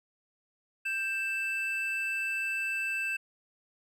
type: tone pair together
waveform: triangle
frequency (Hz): 1573.3 / 2646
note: G6 / E7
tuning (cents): +6 / +6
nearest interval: major sixth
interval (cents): 900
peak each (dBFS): -34 / -29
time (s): 0.85-3.17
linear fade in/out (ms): 10
effects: none